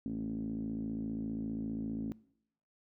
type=tone with low-pass filter; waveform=5% pulse; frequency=55 Hz; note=A1; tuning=in tune; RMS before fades=-38 dBFS; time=0.06-2.12 s; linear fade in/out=0 ms; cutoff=250 Hz; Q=9.5; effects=noise-tail reverb RT60 0.7 s tail -22 dB re dry